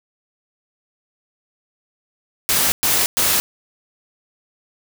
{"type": "noise bursts", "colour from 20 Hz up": "white", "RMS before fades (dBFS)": -17, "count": 3, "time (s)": [2.49, 3.4], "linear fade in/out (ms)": 0, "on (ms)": 230, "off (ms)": 110, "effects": []}